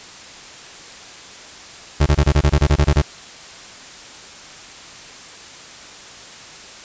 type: tone bursts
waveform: 30% pulse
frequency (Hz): 73.8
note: D2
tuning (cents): +9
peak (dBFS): -8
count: 12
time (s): 2-3.019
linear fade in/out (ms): 10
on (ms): 62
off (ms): 25
effects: white hiss -38 dBFS RMS until 6.84 s + resampled to 16000 Hz